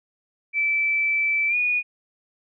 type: tone with pitch glide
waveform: sine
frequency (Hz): 2320 to 2458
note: D7 to D#7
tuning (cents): -22 to -22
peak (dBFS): -19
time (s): 0.53-1.83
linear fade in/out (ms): 50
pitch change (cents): +100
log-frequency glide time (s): 1.48-1.56
effects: none